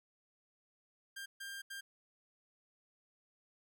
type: tone bursts at uneven times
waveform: sawtooth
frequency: 1595 Hz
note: G6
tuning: 30 cents sharp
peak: -40 dBFS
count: 3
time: 1.16-1.26 / 1.4-1.62 / 1.7-1.81 s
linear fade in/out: 10 ms
effects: none